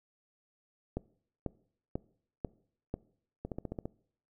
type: two click trains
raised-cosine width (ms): 2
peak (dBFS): -24 / -20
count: 7 / 5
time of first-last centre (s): 3.45-3.855 / 0.97-2.94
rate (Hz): 14.8 / 2.03
effects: noise-tail reverb RT60 0.6 s tail -22 dB re dry